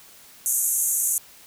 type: band-pass noise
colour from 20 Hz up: white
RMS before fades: -23 dBFS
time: 0.46-1.18 s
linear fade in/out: 0 ms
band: 6300 to 13000 Hz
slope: 96 dB/octave
effects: white hiss -49 dBFS RMS until 1.46 s